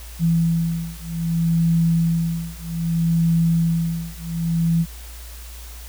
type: beating tone pair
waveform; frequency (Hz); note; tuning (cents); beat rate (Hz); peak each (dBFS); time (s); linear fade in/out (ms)
sine; 166 / 166.63; E3 / E3; +12 / +19; 0.63; -20; 0.19-4.86; 50
effects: added 58 Hz sine -35 dBFS peak until 5.88 s + white hiss -42 dBFS RMS until 5.88 s